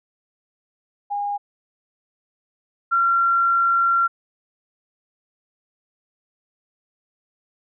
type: tone pair in turn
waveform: sine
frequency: 815 / 1370.7 Hz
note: G#5 / F6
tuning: -33 / -33 cents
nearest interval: major sixth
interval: 900 cents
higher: second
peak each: -22 / -15 dBFS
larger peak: second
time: 1.1-1.38 / 2.91-4.08 s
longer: second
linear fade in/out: 20 ms
effects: none